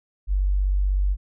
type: tone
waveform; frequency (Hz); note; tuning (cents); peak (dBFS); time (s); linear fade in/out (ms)
sine; 48.08; G1; -33; -18; 0.27-1.17; 50
effects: none